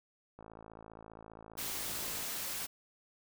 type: click train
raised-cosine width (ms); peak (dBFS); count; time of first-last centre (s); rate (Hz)
1; -36; 102; 0.39-2.226; 55
type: noise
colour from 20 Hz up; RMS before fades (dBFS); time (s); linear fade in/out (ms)
white; -39; 1.57-2.67; 20
effects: none